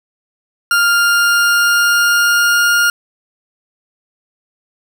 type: tone with pitch glide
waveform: 40% pulse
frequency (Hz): 1401 to 1414.8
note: F6 to F6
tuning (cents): +5 to +22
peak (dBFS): -9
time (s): 0.71-2.9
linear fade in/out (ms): 2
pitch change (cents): +17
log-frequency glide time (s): 0.89-2.66
effects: none